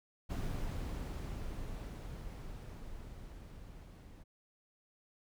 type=noise with level ramp; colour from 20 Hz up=brown; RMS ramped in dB=-37 to -53 dBFS; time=0.29-4.24 s; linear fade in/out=20 ms; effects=none